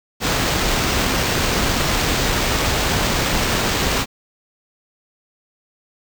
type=noise with sample-and-hold; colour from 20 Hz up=pink; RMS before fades=-19 dBFS; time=0.2-4.06 s; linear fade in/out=50 ms; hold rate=11025 Hz; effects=none